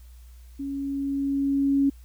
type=tone with level ramp; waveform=sine; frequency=277.2 Hz; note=C#4; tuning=in tune; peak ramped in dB=-29 to -17 dBFS; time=0.59-1.9 s; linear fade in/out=10 ms; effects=added 60 Hz sine -44 dBFS peak until 2.04 s + white hiss -61 dBFS RMS until 2.04 s